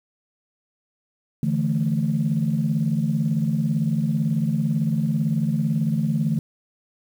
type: chord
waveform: sine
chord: D suspended second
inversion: none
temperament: equal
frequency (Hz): 146.83 / 164.81 / 220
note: D3 / E3 / A3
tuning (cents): 0 / 0 / 0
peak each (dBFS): -23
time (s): 1.43-6.39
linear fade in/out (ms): 2
effects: tanh soft clip ceiling -11 dBFS + 8-bit